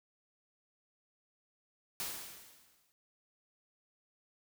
white noise with exponential decay, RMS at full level -37 dBFS, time 2-2.92 s, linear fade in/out 0 ms, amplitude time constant 200 ms, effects none

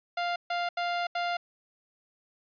sawtooth tone bursts at uneven times, 698.5 Hz, F5, in tune, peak -24 dBFS, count 4, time 0.17-0.36 / 0.5-0.69 / 0.77-1.07 / 1.15-1.37 s, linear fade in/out 5 ms, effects resampled to 11025 Hz

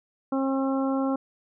harmonic tone, 268.8 Hz, C4, 47 cents sharp, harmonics 1 / 2 / 3 / 4 / 5, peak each -24 / -30 / -34 / -36 / -38 dBFS, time 0.32-1.16 s, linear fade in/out 5 ms, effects none

